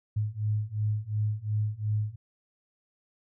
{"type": "beating tone pair", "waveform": "sine", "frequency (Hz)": [104.9, 107.7], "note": ["G#2", "A2"], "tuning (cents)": [18, -37], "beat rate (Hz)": 2.8, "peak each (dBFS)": [-30, -29], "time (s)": [0.16, 2.16], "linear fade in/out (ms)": 10, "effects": []}